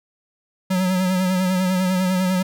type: tone with vibrato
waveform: square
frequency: 185 Hz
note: F#3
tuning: in tune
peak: -18 dBFS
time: 0.7-2.43 s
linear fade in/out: 10 ms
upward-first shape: sine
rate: 10 Hz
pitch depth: 43 cents each way
effects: none